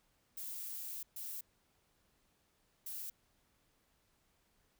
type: noise bursts at uneven times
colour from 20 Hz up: violet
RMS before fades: -44 dBFS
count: 3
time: 0.37-1.03 / 1.16-1.41 / 2.86-3.1 s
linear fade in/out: 5 ms
effects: pink hiss -75 dBFS RMS until 4.79 s